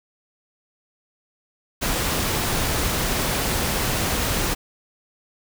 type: noise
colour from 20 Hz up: pink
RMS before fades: -23 dBFS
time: 1.81-4.55 s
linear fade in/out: 20 ms
effects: none